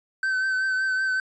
triangle tone with vibrato, 1535 Hz, G6, 37 cents flat, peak -20 dBFS, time 0.23-1.2 s, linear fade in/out 2 ms, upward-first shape triangle, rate 5.3 Hz, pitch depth 29 cents each way, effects resampled to 22050 Hz

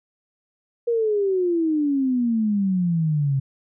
sine exponential sweep, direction down, 478.4 to 133.2 Hz, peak -18 dBFS, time 0.87-3.4 s, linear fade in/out 10 ms, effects none

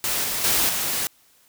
white noise with level steps, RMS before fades -24 / -26 / -20 / -25 dBFS, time 0.04-1.07 s, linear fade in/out 0 ms, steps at 0.24 / 0.44 / 0.69 s, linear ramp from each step 2 ms, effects white hiss -58 dBFS RMS until 1.48 s

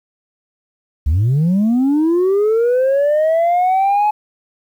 sine linear sweep, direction up, 65.4 to 851 Hz, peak -9 dBFS, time 1.06-4.11 s, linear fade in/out 10 ms, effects tanh soft clip ceiling -10 dBFS + 8-bit

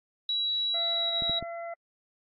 sine tone with pitch glide, 3899 to 3868 Hz, B7 to B7, -23 to -37 cents, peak -26 dBFS, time 0.29-1.39 s, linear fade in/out 2 ms, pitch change -14 cents, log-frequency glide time 0.9-1.14 s
harmonic tone, 678 Hz, E5, 49 cents sharp, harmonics 1 / 2 / 3, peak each -35 / -46 / -46 dBFS, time 0.74-1.74 s, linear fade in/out 5 ms
clicks, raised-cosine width 3 ms, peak -26 dBFS, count 3, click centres 1.222 / 1.296 / 1.426 s
effects AAC 32 kbps

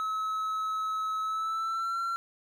triangle tone with pitch glide, 1290 to 1361.2 Hz, E6 to F6, -38 to -45 cents, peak -27 dBFS, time 0-2.16 s, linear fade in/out 0 ms, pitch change +93 cents, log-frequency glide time 1.21-2 s, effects none

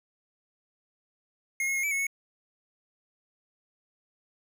square tone with pitch steps, 2147 / 2171 / 2151 / 2306 / 2192 / 2205 Hz, C7 / C#7 / C7 / D7 / C#7 / C#7, +44 / -37 / +47 / -32 / -20 / -10 cents, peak -27 dBFS, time 1.6-2.068 s, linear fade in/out 2 ms, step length 78 ms, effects none

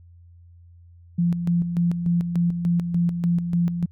sine tone with tremolo, 172.3 Hz, F3, 23 cents flat, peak -17 dBFS, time 1.18-3.86 s, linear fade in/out 10 ms, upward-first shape square, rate 3.4 Hz, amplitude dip 55%, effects added 86 Hz sine -46 dBFS peak until 3.91 s

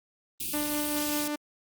white band-stop noise, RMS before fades -33 dBFS, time 0.4-1.28 s, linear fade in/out 5 ms, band 390 to 2400 Hz, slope 96 dB/octave
sawtooth tone with tremolo, 296.5 Hz, D4, 17 cents sharp, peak -24 dBFS, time 0.53-1.36 s, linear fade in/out 10 ms, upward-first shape triangle, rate 5.1 Hz, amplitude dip 35%
effects Opus 32 kbps

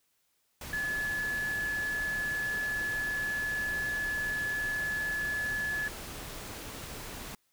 sine tone in noise, 1713 Hz, A6, 47 cents flat, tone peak -30 dBFS, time 0.73-5.88 s, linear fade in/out 2 ms, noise pink, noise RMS -42 dBFS, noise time 0.61-7.35 s, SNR +9 dB, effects white hiss -74 dBFS RMS until 7.52 s

